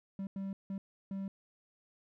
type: tone bursts at uneven times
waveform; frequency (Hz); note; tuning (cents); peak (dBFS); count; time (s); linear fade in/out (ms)
triangle; 194.6; G3; -12; -34; 4; 0.19-0.27 / 0.36-0.53 / 0.7-0.78 / 1.11-1.28; 2
effects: none